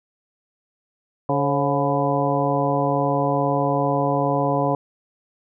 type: harmonic tone with a mistuned harmonic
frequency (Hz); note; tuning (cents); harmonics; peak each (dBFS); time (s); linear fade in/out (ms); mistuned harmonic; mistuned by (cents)
142.3; C#3; +46; 1 / 2 / 3 / 4 / 5 / 6 / 7; -25 / -25 / -27 / -24 / -25 / -29 / -26; 1.29-4.75; 2; 4; -67
effects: none

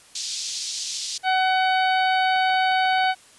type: band-pass noise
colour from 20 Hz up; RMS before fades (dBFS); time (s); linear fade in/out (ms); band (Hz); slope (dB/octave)
pink; -30; 0.15-1.18; 5; 4000 to 6900; 24
type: harmonic tone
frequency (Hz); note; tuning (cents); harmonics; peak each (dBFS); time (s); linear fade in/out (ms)
751; F#5; +26; 1 / 2 / 3 / 4 / 5 / 6; -19 / -25 / -29 / -31 / -33 / -35; 1.23-3.15; 50
type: clicks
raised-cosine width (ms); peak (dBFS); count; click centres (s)
0.3; -26; 8; 2.362 / 2.499 / 2.543 / 2.717 / 2.854 / 2.93 / 2.982 / 3.041
effects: white hiss -51 dBFS RMS until 3.38 s + resampled to 24000 Hz

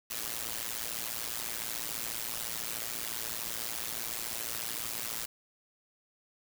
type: noise with amplitude modulation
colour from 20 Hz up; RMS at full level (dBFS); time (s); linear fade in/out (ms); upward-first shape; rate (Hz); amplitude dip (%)
white; -33; 0.1-5.26; 10; sine; 114; 90
effects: none

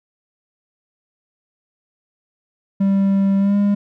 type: tone with pitch glide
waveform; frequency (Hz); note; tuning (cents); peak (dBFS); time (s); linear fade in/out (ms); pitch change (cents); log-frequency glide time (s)
triangle; 196 to 202.7; G3 to G#3; 0 to -42; -11; 2.8-3.75; 10; +58; 3.38-3.56
effects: none

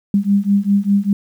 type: beating tone pair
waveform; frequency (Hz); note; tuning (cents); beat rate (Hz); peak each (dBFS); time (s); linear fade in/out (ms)
sine; 198 / 203; G3 / G#3; +18 / -39; 5; -15; 0.14-1.13; 2
effects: 8-bit

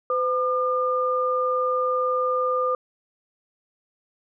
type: tone pair together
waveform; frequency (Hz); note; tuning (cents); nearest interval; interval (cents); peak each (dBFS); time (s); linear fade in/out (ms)
sine; 508 / 1206.3; B4 / D6; +49 / +46; octave + minor third; 1497; -23; 0.1-2.75; 2
effects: none

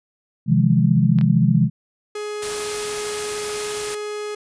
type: chord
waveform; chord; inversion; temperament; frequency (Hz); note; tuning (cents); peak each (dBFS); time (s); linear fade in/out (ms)
sine; F minor seventh; second; equal with one note detuned; 130.81 / 159.2 / 174.61 / 207.7; C3 / Eb3 / F3 / Ab3; 0 / +40 / 0 / 0; -18 / -18 / -19 / -19; 0.46-1.7; 50
type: clicks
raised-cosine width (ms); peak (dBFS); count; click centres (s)
0.3; -18; 2; 1.187 / 1.212
type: tone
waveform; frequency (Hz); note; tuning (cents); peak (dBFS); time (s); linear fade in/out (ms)
45% pulse; 419.2; G#4; +16; -26; 2.15-4.35; 5
type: noise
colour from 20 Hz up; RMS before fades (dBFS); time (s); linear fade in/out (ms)
white; -29; 2.42-3.95; 5
effects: resampled to 22050 Hz

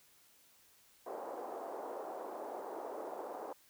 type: band-pass noise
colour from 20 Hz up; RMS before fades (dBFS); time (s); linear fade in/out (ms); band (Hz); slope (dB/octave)
white; -44; 1.06-3.53; 5; 360 to 830; 24
effects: white hiss -66 dBFS RMS until 3.69 s

